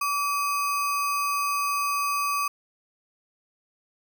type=tone with sample-and-hold; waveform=sine; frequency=1151 Hz; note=D6; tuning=35 cents flat; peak=-23 dBFS; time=0.01-2.48 s; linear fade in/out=5 ms; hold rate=3675 Hz; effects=none